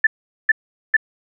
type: tone bursts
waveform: sine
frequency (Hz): 1760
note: A6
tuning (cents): 0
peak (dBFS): -9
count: 3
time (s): 0.04-0.967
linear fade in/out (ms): 5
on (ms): 29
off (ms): 420
effects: none